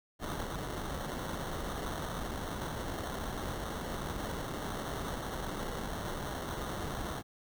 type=noise with sample-and-hold; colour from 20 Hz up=pink; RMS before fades=-38 dBFS; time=0.19-7.23 s; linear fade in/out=50 ms; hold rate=2450 Hz; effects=none